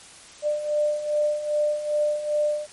sine beating tone pair, 595 / 597.5 Hz, D5 / D5, +22 / +30 cents, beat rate 2.5 Hz, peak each -28 / -22 dBFS, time 0.42-2.67 s, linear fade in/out 50 ms, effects white hiss -46 dBFS RMS until 2.72 s + MP3 48 kbps

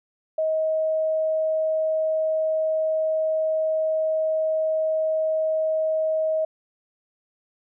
sine tone, 632 Hz, D#5, 27 cents sharp, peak -20 dBFS, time 0.38-6.45 s, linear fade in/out 5 ms, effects none

